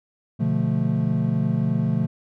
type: chord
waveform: triangle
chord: B half-diminished seventh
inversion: none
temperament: equal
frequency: 123.47 / 146.83 / 174.61 / 220 Hz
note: B2 / D3 / F3 / A3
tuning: 0 / 0 / 0 / 0 cents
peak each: -23 dBFS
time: 0.39-2.07 s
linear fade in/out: 20 ms
effects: none